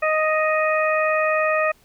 harmonic tone, 623 Hz, D#5, 2 cents sharp, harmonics 1 / 2 / 3 / 4, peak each -20 / -23 / -25 / -26 dBFS, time 0.02-1.72 s, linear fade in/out 10 ms, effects pink hiss -57 dBFS RMS until 1.84 s

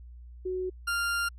sine / 40% pulse tone pair in turn, 369.7 / 1395.8 Hz, F#4 / F6, -1 / -1 cents, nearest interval octave + major seventh, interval 2300 cents, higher second, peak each -29 / -26 dBFS, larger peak second, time 0.45-0.7 / 0.87-1.29 s, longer second, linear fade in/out 10 ms, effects added 60 Hz sine -44 dBFS peak until 1.38 s + resampled to 32000 Hz

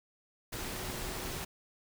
sine tone in noise, 369.2 Hz, F#4, 4 cents flat, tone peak -49 dBFS, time 0.52-1.45 s, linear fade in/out 10 ms, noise pink, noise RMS -39 dBFS, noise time 0.52-1.45 s, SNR -13 dB, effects none

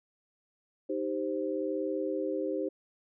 sine chord, C minor, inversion first, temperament equal, 311.1 / 392 / 523.3 Hz, Eb4 / G4 / C5, 0 / 0 / 0 cents, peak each -34 / -34 / -34 dBFS, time 0.89-2.69 s, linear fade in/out 10 ms, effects none

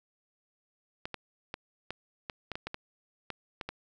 clicks, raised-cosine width 0.3 ms, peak -20 dBFS, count 12, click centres 1.055 / 1.143 / 1.541 / 1.906 / 2.298 / 2.517 / 2.555 / 2.67 / 2.744 / 3.303 / 3.612 / 3.69 s, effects none

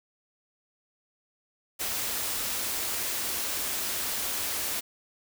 white band-stop noise, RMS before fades -31 dBFS, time 1.79-4.81 s, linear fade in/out 20 ms, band 120 to 180 Hz, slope 96 dB/octave, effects none

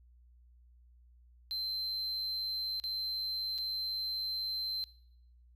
triangle tone with dropouts, 4102 Hz, C8, 35 cents flat, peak -33 dBFS, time 1.51-4.84 s, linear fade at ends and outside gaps 0 ms, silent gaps 2.799-2.839 / 3.58-3.585 s, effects noise-tail reverb RT60 0.8 s tail -21 dB re dry + added 60 Hz sine -58 dBFS peak until 5.55 s

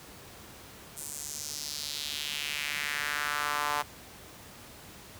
sawtooth tone with high-pass filter sweep, 146.9 Hz, D3, 1 cent sharp, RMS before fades -34 dBFS, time 0.96-3.83 s, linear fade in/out 20 ms, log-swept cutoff 8700 to 920 Hz, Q 2.3, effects pink hiss -49 dBFS RMS until 5.19 s + high-pass 60 Hz 12 dB/octave

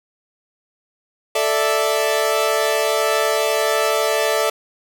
sawtooth chord, A suspended fourth, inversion none, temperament equal, 440 / 587.3 / 659.3 Hz, A4 / D5 / E5, 0 / 0 / 0 cents, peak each -17 dBFS, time 1.35-4.5 s, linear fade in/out 5 ms, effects none

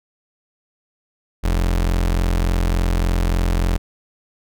35% pulse tone, 43.45 Hz, F1, 8 cents flat, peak -14 dBFS, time 1.43-3.78 s, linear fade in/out 20 ms, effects none

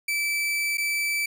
40% pulse tone with dropouts, 2318 Hz, D7, 23 cents flat, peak -23 dBFS, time 0.08-1.26 s, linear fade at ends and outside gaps 5 ms, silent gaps 0.773-0.78 s, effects none

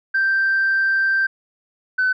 sine tone pair in turn, 1568 / 1513.3 Hz, G6 / F#6, 0 / +39 cents, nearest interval minor second, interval 61 cents, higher first, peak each -14 dBFS, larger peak neither, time 0.14-1.27 / 1.98-2.13 s, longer first, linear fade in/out 10 ms, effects tanh soft clip ceiling -12 dBFS

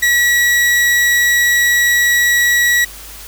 40% pulse tone, 1928 Hz, B6, 42 cents flat, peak -9 dBFS, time 0.02-2.85 s, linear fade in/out 10 ms, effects added 50 Hz sine -37 dBFS peak until 3.27 s + white hiss -34 dBFS RMS until 3.27 s

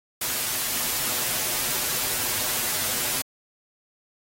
white noise with comb filter, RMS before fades -26 dBFS, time 0.21-3.22 s, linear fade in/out 5 ms, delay 8.1 ms, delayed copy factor +0.55, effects AAC 48 kbps

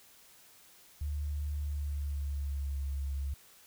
sine tone with pitch glide, 73.42 to 69.3 Hz, D2 to C#2, 0 to 0 cents, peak -32 dBFS, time 1.01-3.34 s, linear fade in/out 5 ms, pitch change -100 cents, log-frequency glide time 1.57-2.81 s, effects white hiss -59 dBFS RMS until 3.66 s

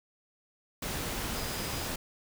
sine tone in noise, 4955 Hz, D#8, 8 cents flat, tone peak -45 dBFS, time 1.34-1.87 s, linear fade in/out 5 ms, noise pink, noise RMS -35 dBFS, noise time 0.82-1.96 s, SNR -13 dB, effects none

